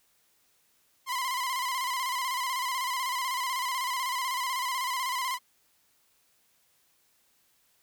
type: tone with vibrato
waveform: sawtooth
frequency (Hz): 1024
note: C6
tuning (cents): -38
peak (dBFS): -25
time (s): 1.06-5.39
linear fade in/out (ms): 50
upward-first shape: square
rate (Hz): 16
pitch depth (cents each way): 57
effects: white hiss -68 dBFS RMS until 7.82 s